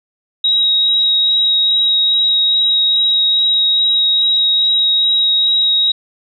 sine tone with vibrato, 3809 Hz, A#7, 37 cents sharp, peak -10 dBFS, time 0.44-5.92 s, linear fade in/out 5 ms, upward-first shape sine, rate 2.4 Hz, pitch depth 10 cents each way, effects none

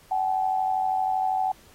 sine tone pair together, 757 / 849.7 Hz, F#5 / G#5, +39 / +39 cents, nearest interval major second, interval 200 cents, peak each -23 / -28 dBFS, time 0.11-1.52 s, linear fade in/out 5 ms, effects pink hiss -55 dBFS RMS until 1.74 s + AAC 48 kbps

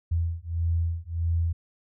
sine beating tone pair, 83 / 84.6 Hz, E2 / E2, +12 / +45 cents, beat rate 1.6 Hz, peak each -27 dBFS, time 0.11-1.53 s, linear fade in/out 10 ms, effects none

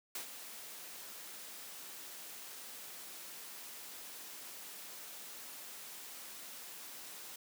white noise with ADSR envelope, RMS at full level -40 dBFS, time 0.15-7.36 s, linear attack 4 ms, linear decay 96 ms, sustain -9 dB, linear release 4 ms, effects high-pass 200 Hz 12 dB/octave

